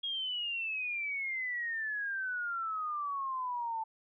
sine exponential sweep, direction down, 3295 to 880 Hz, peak -33 dBFS, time 0.03-3.84 s, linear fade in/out 10 ms, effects none

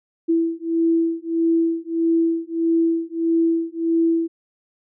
sine beating tone pair, 330 / 331.6 Hz, E4 / E4, +2 / +10 cents, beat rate 1.6 Hz, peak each -20 dBFS, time 0.28-4.28 s, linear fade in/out 20 ms, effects none

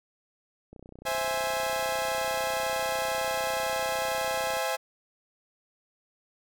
click train, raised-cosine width 2 ms, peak -33 dBFS, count 120, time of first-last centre 0.73-4.569 s, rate 31 Hz
sawtooth chord, C augmented, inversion none, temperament equal, 523.3 / 659.3 / 830.6 Hz, C5 / E5 / G#5, 0 / 0 / 0 cents, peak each -28 dBFS, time 1.05-4.77 s, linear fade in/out 20 ms
effects none

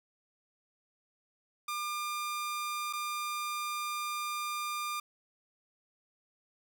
sawtooth tone with dropouts, 1200 Hz, D6, 37 cents sharp, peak -30 dBFS, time 1.68-5 s, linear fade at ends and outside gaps 5 ms, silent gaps 2.928-2.933 s, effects 10-bit

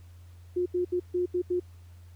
sine tone bursts at uneven times, 357.7 Hz, F4, 41 cents sharp, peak -24 dBFS, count 6, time 0.56-0.66 / 0.74-0.85 / 0.92-1 / 1.14-1.26 / 1.34-1.42 / 1.5-1.6 s, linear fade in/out 10 ms, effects added 87 Hz sine -47 dBFS peak until 2.15 s + pink hiss -64 dBFS RMS until 2.15 s

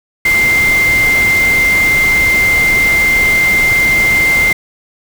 sine tone in noise, 2093 Hz, C7, in tune, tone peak -8 dBFS, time 0.25-4.53 s, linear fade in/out 5 ms, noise pink, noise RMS -20 dBFS, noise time 0.25-4.53 s, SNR +9 dB, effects none

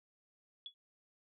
sine tone with exponential decay, 3385 Hz, G#7, 32 cents sharp, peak -39 dBFS, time 0.66-0.74 s, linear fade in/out 1 ms, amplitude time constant 17 ms, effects none

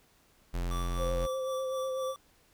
square tone, 43.65 Hz, F1, in tune, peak -31 dBFS, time 0.53-1.27 s, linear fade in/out 20 ms
square tone with tremolo, 1160 Hz, D6, 22 cents flat, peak -38 dBFS, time 0.71-2.16 s, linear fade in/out 0 ms, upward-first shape sine, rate 3.9 Hz, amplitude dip 55%
sine tone with vibrato, 523.3 Hz, C5, in tune, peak -31 dBFS, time 0.97-2.15 s, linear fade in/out 50 ms, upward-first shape sine, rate 8.1 Hz, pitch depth 24 cents each way
effects pink hiss -65 dBFS RMS until 2.53 s

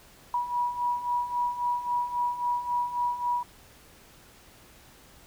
sine beating tone pair, 968 / 971.7 Hz, B5 / B5, -35 / -28 cents, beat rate 3.7 Hz, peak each -32 / -27 dBFS, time 0.34-3.43 s, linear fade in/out 2 ms, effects pink hiss -54 dBFS RMS until 5.26 s

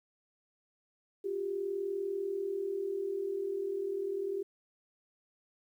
sine tone pair together, 355.4 / 395.6 Hz, F4 / G4, +30 / +16 cents, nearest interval major second, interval 186 cents, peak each -39 / -33 dBFS, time 1.24-4.43 s, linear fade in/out 10 ms, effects 11-bit

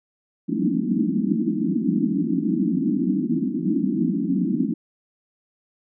pink band-pass noise, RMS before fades -22 dBFS, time 0.48-4.74 s, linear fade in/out 10 ms, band 170 to 330 Hz, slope 96 dB/octave, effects none

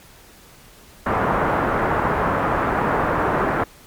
white low-pass noise, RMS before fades -20 dBFS, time 1.06-3.64 s, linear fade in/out 5 ms, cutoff 1400 Hz, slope 24 dB/octave, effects pink hiss -47 dBFS RMS until 3.86 s + MP3 96 kbps

